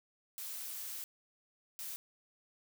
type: noise bursts at uneven times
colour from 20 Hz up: blue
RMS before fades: -43 dBFS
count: 2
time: 0.38-1.04 / 1.79-1.96 s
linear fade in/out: 0 ms
effects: none